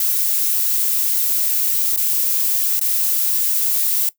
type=noise with dropouts; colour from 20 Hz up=violet; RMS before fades=-18 dBFS; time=0-4.09 s; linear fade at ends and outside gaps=2 ms; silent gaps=1.963-1.974 / 2.795-2.812 s; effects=noise-tail reverb RT60 0.1 s tail -18 dB re dry